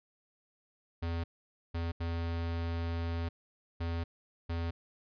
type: tone bursts at uneven times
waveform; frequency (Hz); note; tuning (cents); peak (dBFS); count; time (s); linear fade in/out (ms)
square; 84; E2; +33; -33; 5; 1.02-1.24 / 1.74-1.92 / 2-3.29 / 3.8-4.04 / 4.49-4.71; 10
effects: resampled to 11025 Hz